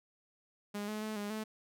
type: tone with pitch steps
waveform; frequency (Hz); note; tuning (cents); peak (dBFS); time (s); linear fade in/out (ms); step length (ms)
sawtooth; 205.3 / 213.7 / 216.3 / 205.3 / 217; G#3 / G#3 / A3 / G#3 / A3; -20 / +50 / -29 / -20 / -24; -33; 0.74-1.44; 10; 140
effects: none